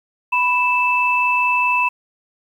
sine tone pair together, 987.8 / 2637 Hz, B5 / E7, 0 / 0 cents, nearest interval octave + perfect fourth, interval 1700 cents, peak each -17 dBFS, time 0.32-1.89 s, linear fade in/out 10 ms, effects 8-bit

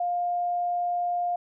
sine tone, 705 Hz, F5, 16 cents sharp, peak -24 dBFS, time 0-1.36 s, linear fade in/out 5 ms, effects none

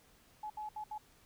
sine tone bursts at uneven times, 851 Hz, G#5, 42 cents sharp, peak -39 dBFS, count 4, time 0.43-0.5 / 0.57-0.69 / 0.76-0.84 / 0.91-0.98 s, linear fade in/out 5 ms, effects pink hiss -65 dBFS RMS until 1.25 s

